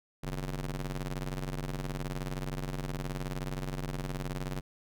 sawtooth ring-modulated tone, 93.3 Hz, F#2, 15 cents sharp, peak -27 dBFS, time 0.23-4.61 s, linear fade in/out 10 ms, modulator 56.2 Hz, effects none

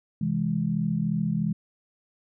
sine chord, C augmented, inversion none, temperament equal, 130.81 / 164.81 / 207.7 Hz, C3 / E3 / G#3, 0 / 0 / 0 cents, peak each -32 / -26 / -27 dBFS, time 0.21-1.53 s, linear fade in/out 5 ms, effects none

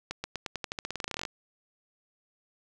accelerating click train, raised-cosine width 0.2 ms, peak -16 dBFS, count 21, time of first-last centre 0.11-1.252 s, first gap 130 ms, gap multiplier 0.9, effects none

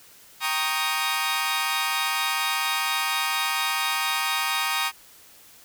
15% pulse chord, Eb dominant seventh, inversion first, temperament equal with one note detuned, 784 / 932.3 / 1104.3 / 1244.5 Hz, G5 / Bb5 / Db6 / Eb6, 0 / 0 / -7 / 0 cents, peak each -25 / -22 / -24 / -21 dBFS, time 0.4-4.92 s, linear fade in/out 50 ms, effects white hiss -51 dBFS RMS until 5.64 s

